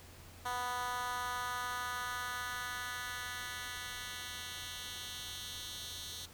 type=tone with high-pass filter sweep; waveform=10% pulse; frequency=246.9 Hz; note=B3; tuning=in tune; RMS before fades=-41 dBFS; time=0.45-6.26 s; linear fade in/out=10 ms; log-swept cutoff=860 to 3900 Hz; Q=1.7; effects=added 86 Hz sine -56 dBFS peak until 6.33 s + pink hiss -56 dBFS RMS until 6.33 s